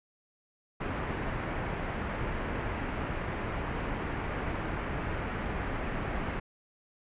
pink low-pass noise, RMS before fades -34 dBFS, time 0.8-6.4 s, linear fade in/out 10 ms, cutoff 2300 Hz, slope 24 dB/octave, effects resampled to 8000 Hz

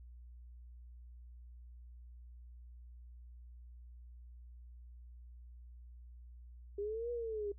sine linear two-way sweep, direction up then down, 398.9 to 484.3 to 398.9 Hz, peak -36 dBFS, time 6.78-7.52 s, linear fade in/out 5 ms, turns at 7.11 s, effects noise-tail reverb RT60 0.1 s tail -20 dB re dry + added 60 Hz sine -51 dBFS peak until 7.58 s

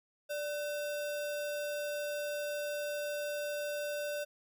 sine tone with sample-and-hold, 587.3 Hz, D5, in tune, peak -34 dBFS, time 0.29-4.25 s, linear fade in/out 20 ms, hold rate 2100 Hz, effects none

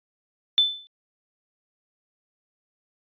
sine tone with exponential decay, 3520 Hz, A7, in tune, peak -11 dBFS, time 0.58-0.87 s, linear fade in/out 0 ms, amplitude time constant 63 ms, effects tanh soft clip ceiling -10 dBFS + resampled to 11025 Hz

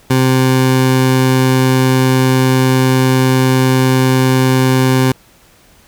20% pulse tone, 130 Hz, C3, 11 cents flat, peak -4 dBFS, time 0.1-5.12 s, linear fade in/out 5 ms, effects pink hiss -47 dBFS RMS until 5.87 s

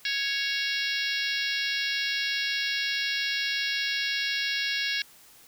harmonic tone with a mistuned harmonic, 554.4 Hz, C#5, in tune, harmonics 3 / 4 / 5 / 6 / 7 / 8 / 9 / 10, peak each -32 / -33 / -34 / -35 / -35 / -36 / -37 / -37 dBFS, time 0.05-5.02 s, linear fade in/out 2 ms, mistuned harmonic 8, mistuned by -36 cents, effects white hiss -54 dBFS RMS until 5.47 s

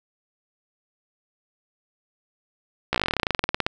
slowing click train, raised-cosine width 0.3 ms, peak -5 dBFS, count 23, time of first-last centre 2.93-3.665 s, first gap 15 ms, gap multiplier 1.07, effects none

